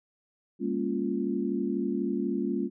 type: chord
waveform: sine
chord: G half-diminished seventh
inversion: none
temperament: equal with one note detuned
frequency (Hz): 200.8 / 233.1 / 277.2 / 349.2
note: G3 / Bb3 / Db4 / F4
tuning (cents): +42 / 0 / 0 / 0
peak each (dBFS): -32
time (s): 0.59-2.7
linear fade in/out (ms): 50
effects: none